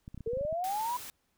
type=clicks; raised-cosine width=5 ms; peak=-31 dBFS; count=10; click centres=0.079 / 0.145 / 0.177 / 0.207 / 0.275 / 0.334 / 0.372 / 0.411 / 0.451 / 0.527 s
type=linear sweep; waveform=sine; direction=up; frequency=438 to 1000 Hz; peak=-30 dBFS; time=0.26-0.97 s; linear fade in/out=5 ms
type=noise; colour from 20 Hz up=white; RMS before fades=-44 dBFS; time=0.64-1.1 s; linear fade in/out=0 ms
effects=pink hiss -75 dBFS RMS until 1.37 s